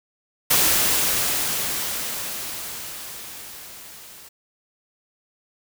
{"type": "noise with level ramp", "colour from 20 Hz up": "white", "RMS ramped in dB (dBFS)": [-17, -44], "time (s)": [0.5, 4.29], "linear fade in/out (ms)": 10, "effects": []}